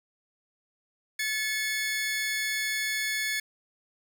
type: tone pair together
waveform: sawtooth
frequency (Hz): 1727.8 / 2192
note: A6 / C#7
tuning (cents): -32 / -20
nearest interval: major third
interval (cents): 412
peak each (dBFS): -27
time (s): 1.19-3.4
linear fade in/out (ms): 5
effects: none